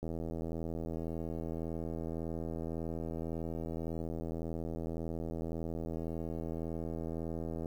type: click train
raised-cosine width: 2 ms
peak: -26 dBFS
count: 625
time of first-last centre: 0.03-7.658 s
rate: 81.8 Hz
effects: 10-bit